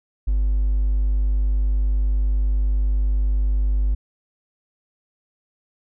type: tone with hard clipping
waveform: triangle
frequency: 50 Hz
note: G1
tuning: 35 cents sharp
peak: -17 dBFS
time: 0.27-3.95 s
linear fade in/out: 10 ms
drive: 4 dB
effects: none